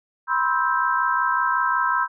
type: chord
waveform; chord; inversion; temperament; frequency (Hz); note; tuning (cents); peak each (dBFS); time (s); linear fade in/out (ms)
sine; C major seventh; third; just; 981.1 / 1046.5 / 1308.1 / 1569.8; B5 / C6 / E6 / G6; -12 / 0 / -14 / +2; -24; 0.27-2.08; 50
effects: none